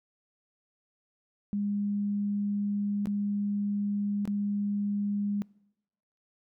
sine tone with dropouts, 203.8 Hz, G#3, 32 cents flat, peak -27 dBFS, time 1.53-5.42 s, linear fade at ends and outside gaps 0 ms, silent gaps 3.057-3.071 / 4.254-4.276 s, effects noise-tail reverb RT60 0.9 s tail -25 dB re dry

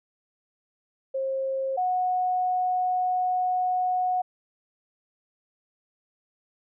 sine tone pair in turn, 534 / 732.6 Hz, C5 / F#5, +35 / -17 cents, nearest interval perfect fourth, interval 548 cents, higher second, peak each -25 / -22 dBFS, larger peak second, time 1.14-1.77 / 1.77-4.22 s, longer second, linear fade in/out 10 ms, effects none

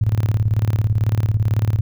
sine tone with tremolo, 106.9 Hz, A2, 49 cents flat, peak -12 dBFS, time 0.01-1.81 s, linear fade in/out 5 ms, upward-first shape square, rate 18 Hz, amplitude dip 75%, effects none

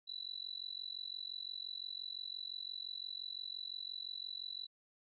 sine tone with amplitude modulation, 3965 Hz, B7, 6 cents sharp, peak -38 dBFS, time 0.07-4.67 s, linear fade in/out 20 ms, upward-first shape sine, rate 45.8 Hz, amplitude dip 100%, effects none

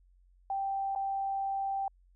sine tone with dropouts, 783 Hz, G5, 2 cents flat, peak -30 dBFS, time 0.5-1.88 s, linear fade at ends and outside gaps 2 ms, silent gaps 0.951-0.959 s, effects added 45 Hz sine -60 dBFS peak until 2.15 s

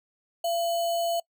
sine tone with sample-and-hold, 680 Hz, F5, 46 cents flat, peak -24 dBFS, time 0.44-1.2 s, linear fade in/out 5 ms, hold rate 3675 Hz, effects noise-tail reverb RT60 0.1 s tail -24 dB re dry

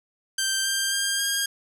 10% pulse tone with pitch steps, 1568 / 1584.4 / 1600.9 / 1617.7 Hz, G6 / G6 / G6 / G#6, 0 / +18 / +36 / -46 cents, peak -14 dBFS, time 0.38-1.46 s, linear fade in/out 5 ms, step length 270 ms, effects none

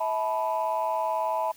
sine tone cluster, 647 / 870 / 988 Hz, E5 / A5 / B5, -32 / -20 / 0 cents, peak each -28 dBFS, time 0-1.52 s, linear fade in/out 10 ms, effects tanh soft clip ceiling -18 dBFS + white hiss -54 dBFS RMS until 1.56 s

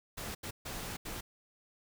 pink noise bursts at uneven times, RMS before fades -41 dBFS, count 4, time 0.17-0.35 / 0.43-0.51 / 0.65-0.97 / 1.05-1.21 s, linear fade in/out 10 ms, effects none

